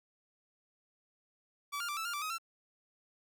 sawtooth tone with pitch steps, 1151 / 1403 / 1175 / 1317 / 1403 / 1170 / 1261 / 1348 Hz, D6 / F6 / D6 / E6 / F6 / D6 / D#6 / E6, -35 / +8 / +1 / -2 / +8 / -7 / +23 / +38 cents, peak -32 dBFS, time 1.72-2.384 s, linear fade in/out 20 ms, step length 83 ms, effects none

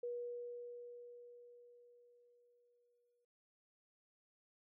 sine tone with exponential decay, 482.4 Hz, B4, 41 cents flat, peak -39 dBFS, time 0.03-3.25 s, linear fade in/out 5 ms, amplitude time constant 700 ms, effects none

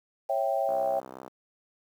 sine chord, C# diminished, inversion none, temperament equal with one note detuned, 550.2 / 659.3 / 784 Hz, C#5 / E5 / G5, -13 / 0 / 0 cents, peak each -29 dBFS, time 0.29-1 s, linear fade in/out 10 ms
click train, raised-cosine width 1 ms, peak -27 dBFS, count 39, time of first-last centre 0.69-1.278 s, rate 64.6 Hz
effects high-pass 200 Hz 12 dB/octave + 9-bit

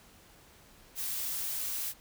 blue noise, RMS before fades -35 dBFS, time 0.95-1.94 s, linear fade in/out 50 ms, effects pink hiss -58 dBFS RMS until 2 s

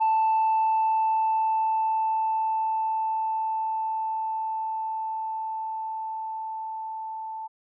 sine tone with level ramp, 882 Hz, A5, 4 cents sharp, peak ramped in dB -17 to -32 dBFS, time 0-7.48 s, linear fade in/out 20 ms, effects tanh soft clip ceiling -17 dBFS

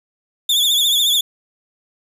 40% pulse tone with vibrato, 3490 Hz, A7, 15 cents flat, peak -12 dBFS, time 0.49-1.21 s, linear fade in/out 5 ms, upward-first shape triangle, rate 14 Hz, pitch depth 100 cents each way, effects none

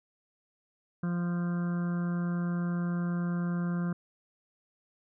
harmonic tone, 174.1 Hz, F3, 5 cents flat, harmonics 1 / 2 / 3 / 4 / 6 / 7 / 8 / 9, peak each -28 / -43 / -48 / -50 / -49 / -49 / -48 / -49 dBFS, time 1.03-3.93 s, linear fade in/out 5 ms, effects none

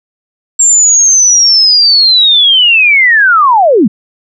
sine linear sweep, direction down, 7459 to 174.61 Hz, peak -3 dBFS, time 0.59-3.88 s, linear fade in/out 10 ms, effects none

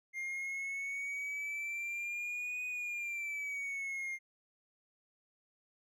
triangle exponential two-way sweep, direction up then down, 2112 to 2489 to 2112 Hz, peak -35 dBFS, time 0.13-4.19 s, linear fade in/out 50 ms, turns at 2.65 s, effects none

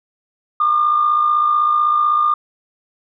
sine tone pair together, 1153.1 / 1209 Hz, D6 / D6, -32 / +50 cents, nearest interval minor second, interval 82 cents, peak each -21 / -12 dBFS, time 0.6-2.34 s, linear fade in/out 5 ms, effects tanh soft clip ceiling -6 dBFS

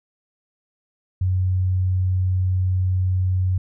sine tone, 92.5 Hz, F#2, in tune, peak -17 dBFS, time 1.21-3.58 s, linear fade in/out 5 ms, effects none

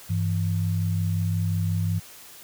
sine tone pair together, 99.3 / 164.95 Hz, G2 / E3, +23 / +1 cents, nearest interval major sixth, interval 878 cents, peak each -23 / -27 dBFS, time 0.09-2 s, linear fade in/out 20 ms, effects white hiss -46 dBFS RMS until 2.43 s

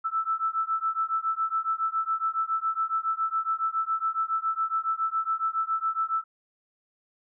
sine beating tone pair, 1316 / 1323.2 Hz, E6 / E6, -3 / +6 cents, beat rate 7.2 Hz, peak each -28 dBFS, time 0.04-6.24 s, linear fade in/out 20 ms, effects none

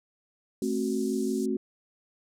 sine chord, F# diminished, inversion first, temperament equal with one note detuned, 220 / 266 / 370 Hz, A3 / C4 / F#4, 0 / +29 / 0 cents, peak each -30 dBFS, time 0.62-1.57 s, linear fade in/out 2 ms
white band-pass noise, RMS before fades -47 dBFS, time 0.62-1.46 s, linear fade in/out 5 ms, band 4800 to 9600 Hz, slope 24 dB/octave
effects none

